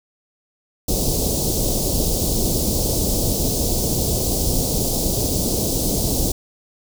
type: band-stop noise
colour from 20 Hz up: pink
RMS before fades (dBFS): -20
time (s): 0.88-6.32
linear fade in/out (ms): 5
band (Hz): 620 to 4600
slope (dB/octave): 24
effects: none